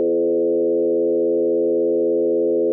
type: tone with frequency modulation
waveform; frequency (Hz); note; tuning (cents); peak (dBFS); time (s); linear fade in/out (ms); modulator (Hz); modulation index
sine; 426.7; G#4; +47; -15; 0-2.72; 0; 83.6; 1.3
effects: none